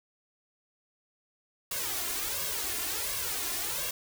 white noise with flanger, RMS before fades -33 dBFS, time 1.71-3.91 s, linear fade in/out 5 ms, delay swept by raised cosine 1.8 to 2.9 ms, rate 1.4 Hz, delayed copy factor +0.85, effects none

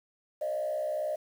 sine tone with frequency modulation, 610 Hz, D#5, 34 cents flat, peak -28 dBFS, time 0.41-1.16 s, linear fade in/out 10 ms, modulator 62.2 Hz, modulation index 0.78, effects tanh soft clip ceiling -25 dBFS + 9-bit

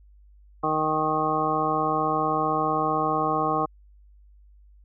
harmonic tone, 155.56 Hz, D#3, in tune, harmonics 1 / 2 / 3 / 4 / 5 / 7 / 8, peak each -34 / -30 / -30 / -32 / -27 / -26 / -31 dBFS, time 0.63-3.66 s, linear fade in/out 10 ms, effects added 50 Hz sine -50 dBFS peak until 4.84 s

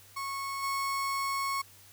35% pulse tone with level steps, 1100 Hz, C#6, 14 cents flat, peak -32 / -28 dBFS, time 0.16-1.62 s, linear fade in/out 10 ms, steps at 0.62 s, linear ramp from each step 20 ms, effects added 97 Hz sine -61 dBFS peak until 1.92 s + white hiss -56 dBFS RMS until 1.92 s

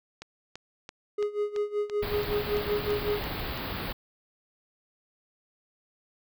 click train, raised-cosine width 0.2 ms, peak -23 dBFS, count 11, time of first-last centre 0.22-3.576 s, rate 2.98 Hz
triangle tone with tremolo, 415.3 Hz, G#4, in tune, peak -22 dBFS, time 1.18-3.2 s, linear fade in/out 5 ms, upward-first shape sine, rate 5.3 Hz, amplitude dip 85%
pink band-stop noise, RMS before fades -34 dBFS, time 2.02-3.93 s, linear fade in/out 10 ms, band 4800 to 13000 Hz, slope 96 dB/octave
effects none

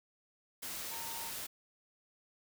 sine tone in noise, 915 Hz, A#5, 32 cents flat, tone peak -47 dBFS, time 0.91-1.3 s, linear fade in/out 10 ms, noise white, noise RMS -42 dBFS, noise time 0.62-1.47 s, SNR -8 dB, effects none

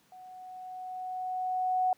sine tone with level ramp, 740 Hz, F#5, in tune, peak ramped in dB -47 to -23 dBFS, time 0.12-1.93 s, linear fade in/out 2 ms, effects pink hiss -66 dBFS RMS until 1.97 s + high-pass 150 Hz 12 dB/octave

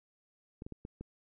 clicks, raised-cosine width 3 ms, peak -30 dBFS, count 5, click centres 0.621 / 0.665 / 0.723 / 0.851 / 1.01 s, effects none

